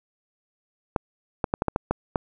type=clicks; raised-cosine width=1 ms; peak=-8 dBFS; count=8; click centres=0.962 / 1.442 / 1.539 / 1.621 / 1.683 / 1.761 / 1.91 / 2.158 s; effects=none